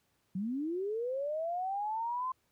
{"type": "linear sweep", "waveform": "sine", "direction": "up", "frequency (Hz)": [177.1, 1046.5], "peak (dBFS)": -32, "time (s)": [0.35, 2.32], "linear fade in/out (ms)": 5, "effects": ["pink hiss -75 dBFS RMS until 2.51 s", "high-pass 60 Hz 12 dB/octave"]}